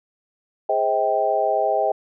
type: chord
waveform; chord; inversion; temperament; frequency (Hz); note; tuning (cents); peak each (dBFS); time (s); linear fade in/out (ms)
sine; Ab major seventh; none; equal with one note detuned; 415.3 / 523.3 / 637.9 / 784; Ab4 / C5 / Eb5 / G5; 0 / 0 / +43 / 0; -26 / -25 / -21 / -22; 0.69-1.92; 5
effects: none